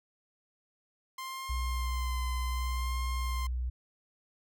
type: tone with vibrato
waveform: sawtooth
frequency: 1046.5 Hz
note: C6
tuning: in tune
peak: -34 dBFS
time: 1.18-3.47 s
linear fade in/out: 5 ms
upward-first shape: sine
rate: 0.66 Hz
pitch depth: 27 cents each way
type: tone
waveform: sine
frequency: 61.74 Hz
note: B1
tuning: in tune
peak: -30 dBFS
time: 1.49-3.7 s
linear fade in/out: 10 ms
effects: none